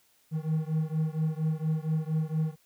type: beating tone pair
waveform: triangle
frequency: 155.56 / 159.86 Hz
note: D#3 / D#3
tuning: 0 / +47 cents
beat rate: 4.3 Hz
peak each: -27 / -28 dBFS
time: 0.31-2.56 s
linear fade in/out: 50 ms
effects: white hiss -66 dBFS RMS until 2.65 s

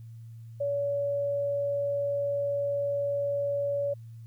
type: tone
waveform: sine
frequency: 568 Hz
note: C#5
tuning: 42 cents sharp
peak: -26 dBFS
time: 0.6-3.94 s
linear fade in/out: 10 ms
effects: added 114 Hz sine -42 dBFS peak until 4.26 s + white hiss -71 dBFS RMS until 4.26 s

